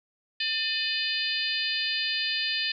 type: harmonic tone with a mistuned harmonic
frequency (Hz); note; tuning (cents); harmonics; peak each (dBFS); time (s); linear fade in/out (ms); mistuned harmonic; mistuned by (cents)
597; D5; +28; 3 / 4 / 5 / 6 / 7 / 8; -33 / -33 / -33 / -33 / -33 / -33; 0.4-2.72; 5; 4; +83
effects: none